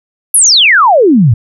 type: exponential sweep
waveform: sine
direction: down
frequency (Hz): 11610 to 101.8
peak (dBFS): -3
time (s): 0.34-1.34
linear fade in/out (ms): 5
effects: none